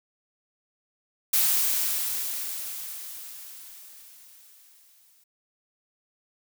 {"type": "noise with exponential decay", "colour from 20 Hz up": "blue", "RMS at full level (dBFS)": -21, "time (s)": [1.33, 5.24], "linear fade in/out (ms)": 5, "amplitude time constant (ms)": 850, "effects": []}